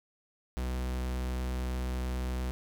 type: tone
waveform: 45% pulse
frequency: 63 Hz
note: B1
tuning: 35 cents sharp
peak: -31 dBFS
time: 0.57-2.51 s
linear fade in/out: 0 ms
effects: none